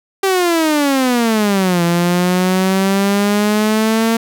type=exponential two-way sweep; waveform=sawtooth; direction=down then up; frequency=393.1 to 170 to 228.9 Hz; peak=-8 dBFS; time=0.23-4.17 s; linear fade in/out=5 ms; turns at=1.83 s; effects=none